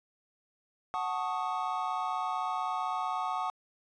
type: chord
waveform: triangle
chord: D# half-diminished seventh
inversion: first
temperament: equal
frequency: 740 / 880 / 1108.7 / 1244.5 Hz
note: F#5 / A5 / C#6 / D#6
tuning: 0 / 0 / 0 / 0 cents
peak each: -33 / -35 / -34 / -35 dBFS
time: 0.94-3.5 s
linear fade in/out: 0 ms
effects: resampled to 22050 Hz